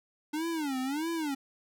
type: tone with vibrato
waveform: square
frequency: 293.7 Hz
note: D4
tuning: in tune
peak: -31 dBFS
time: 0.33-1.35 s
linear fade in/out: 10 ms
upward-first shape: sine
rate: 1.6 Hz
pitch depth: 230 cents each way
effects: none